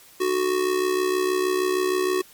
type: tone with amplitude modulation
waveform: square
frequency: 370 Hz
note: F#4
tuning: in tune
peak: -18 dBFS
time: 0.2-2.22 s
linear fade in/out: 10 ms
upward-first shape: sine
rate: 66.4 Hz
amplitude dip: 65%
effects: white hiss -50 dBFS RMS until 2.33 s + MP3 96 kbps